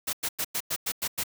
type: noise bursts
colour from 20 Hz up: white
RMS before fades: -29 dBFS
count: 8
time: 0.07-1.237 s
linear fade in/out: 10 ms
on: 61 ms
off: 97 ms
effects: none